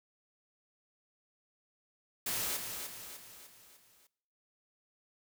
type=noise with echo; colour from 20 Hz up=white; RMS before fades=-35 dBFS; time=2.26-2.57 s; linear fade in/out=5 ms; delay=300 ms; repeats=5; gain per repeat=-6 dB; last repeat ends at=4.07 s; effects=noise-tail reverb RT60 0.7 s tail -21 dB re dry